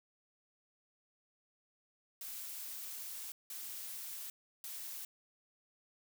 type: noise bursts at uneven times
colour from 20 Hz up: blue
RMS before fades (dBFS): -45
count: 3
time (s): 2.21-3.32 / 3.5-4.3 / 4.64-5.05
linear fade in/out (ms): 2
effects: none